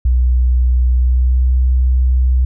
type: tone with pitch glide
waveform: sine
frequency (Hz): 62 to 63.34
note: B1 to B1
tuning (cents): +7 to +44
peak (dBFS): -9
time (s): 0.05-2.45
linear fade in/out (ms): 5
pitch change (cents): +37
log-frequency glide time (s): 0.92-1.52
effects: none